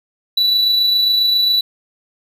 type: tone with amplitude modulation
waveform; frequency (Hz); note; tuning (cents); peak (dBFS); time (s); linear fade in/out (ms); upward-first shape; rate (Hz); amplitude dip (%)
triangle; 3951; B7; 0; -9; 0.37-1.61; 5; sine; 27.4; 30
effects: none